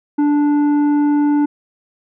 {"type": "tone with tanh clipping", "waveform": "triangle", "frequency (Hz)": 292.6, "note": "D4", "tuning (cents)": -6, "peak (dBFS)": -13, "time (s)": [0.18, 1.46], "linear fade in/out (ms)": 10, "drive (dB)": 12, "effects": []}